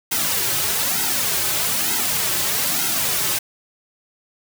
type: noise with flanger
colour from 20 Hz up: white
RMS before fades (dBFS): -21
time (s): 0.11-3.39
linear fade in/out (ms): 10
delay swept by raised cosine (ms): 1.7 to 4.3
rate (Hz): 1.1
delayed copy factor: -0.85
effects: none